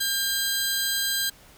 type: tone pair together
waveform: 15% pulse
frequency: 1600 / 4034 Hz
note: G6 / B7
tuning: +35 / +36 cents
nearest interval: octave + major third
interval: 1601 cents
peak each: -20 dBFS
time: 0-1.3 s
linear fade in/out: 10 ms
effects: pink hiss -52 dBFS RMS until 1.57 s